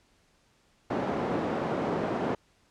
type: band-pass noise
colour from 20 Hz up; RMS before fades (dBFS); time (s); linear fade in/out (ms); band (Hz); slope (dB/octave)
white; -30; 0.9-2.35; 5; 150 to 600; 12
effects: pink hiss -66 dBFS RMS until 2.7 s + low-pass 8000 Hz 12 dB/octave